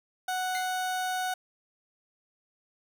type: tone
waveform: 30% pulse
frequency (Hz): 740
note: F#5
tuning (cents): 0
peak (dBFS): -26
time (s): 0.28-1.34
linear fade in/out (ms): 5
type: tone with exponential decay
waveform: sawtooth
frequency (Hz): 2093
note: C7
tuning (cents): 0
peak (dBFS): -29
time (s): 0.55-0.75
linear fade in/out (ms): 0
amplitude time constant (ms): 43
effects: none